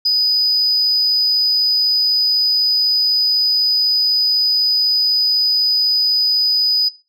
sine tone, 4978 Hz, D#8, in tune, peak -10 dBFS, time 0.05-6.89 s, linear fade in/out 10 ms, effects noise-tail reverb RT60 0.3 s tail -21 dB re dry + tanh soft clip ceiling -10 dBFS

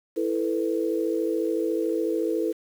sine chord, E suspended fourth, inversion none, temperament equal, 329.6 / 440 / 493.9 Hz, E4 / A4 / B4, 0 / 0 / 0 cents, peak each -26 / -27 / -29 dBFS, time 0.16-2.53 s, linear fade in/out 20 ms, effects 8-bit

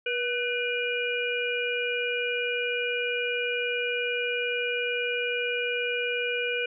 harmonic tone with a mistuned harmonic, 482.9 Hz, B4, 39 cents flat, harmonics 1 / 3 / 5 / 6, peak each -30 / -33 / -30 / -34 dBFS, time 0.06-6.66 s, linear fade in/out 5 ms, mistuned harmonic 3, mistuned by +64 cents, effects none

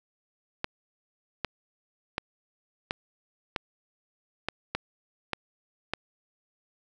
clicks, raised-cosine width 0.3 ms, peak -12 dBFS, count 9, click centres 0.644 / 1.447 / 2.181 / 2.909 / 3.562 / 4.486 / 4.75 / 5.333 / 5.936 s, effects none

